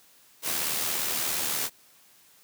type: noise with amplitude modulation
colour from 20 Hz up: white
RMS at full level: -27 dBFS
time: 0.42-1.7 s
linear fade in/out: 50 ms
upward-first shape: sine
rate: 77.2 Hz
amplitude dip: 40%
effects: white hiss -58 dBFS RMS until 2.43 s + high-pass 100 Hz 12 dB/octave